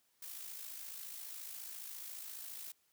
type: noise with amplitude modulation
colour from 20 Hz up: blue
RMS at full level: -45 dBFS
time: 0.22-2.72 s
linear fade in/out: 5 ms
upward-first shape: sine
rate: 54.5 Hz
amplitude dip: 50%
effects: white hiss -75 dBFS RMS until 2.92 s + high-pass 60 Hz 12 dB/octave